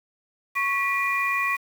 sine tone cluster, 1108 / 1951 / 2414 Hz, C#6 / B6 / D7, -1 / -22 / +47 cents, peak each -26 dBFS, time 0.55-1.57 s, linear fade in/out 20 ms, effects 7-bit

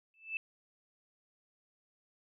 sine tone with exponential growth, 2636 Hz, E7, 1 cent flat, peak -30 dBFS, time 0.14-0.37 s, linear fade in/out 1 ms, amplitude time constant 49 ms, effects none

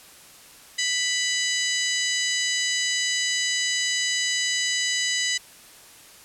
harmonic tone with a mistuned harmonic, 990 Hz, B5, 4 cents sharp, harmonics 2 / 3 / 4 / 5 / 6 / 7 / 8, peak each -27 / -29 / -30 / -31 / -32 / -32 / -33 dBFS, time 0.78-5.38 s, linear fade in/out 10 ms, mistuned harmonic 6, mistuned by +85 cents, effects white hiss -48 dBFS RMS until 6.24 s + low-pass 12000 Hz 12 dB/octave

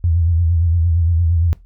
sine tone with vibrato, 84.1 Hz, E2, 35 cents sharp, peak -12 dBFS, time 0.04-1.53 s, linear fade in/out 0 ms, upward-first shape sine, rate 8.7 Hz, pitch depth 76 cents each way, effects noise-tail reverb RT60 0.2 s tail -19 dB re dry + added 42 Hz sine -42 dBFS peak until 1.65 s

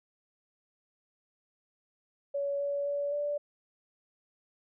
sine tone with pitch steps, 564 / 568 / 572 / 583 Hz, C#5 / C#5 / D5 / D5, +30 / +42 / -46 / -13 cents, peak -29 dBFS, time 2.34-3.38 s, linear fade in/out 10 ms, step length 260 ms, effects none

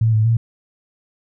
sine tone with pitch steps, 112.3 / 108.9 / 114.8 Hz, A2 / A2 / A#2, +36 / -17 / -26 cents, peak -12 dBFS, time 0.01-0.37 s, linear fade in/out 5 ms, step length 120 ms, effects none

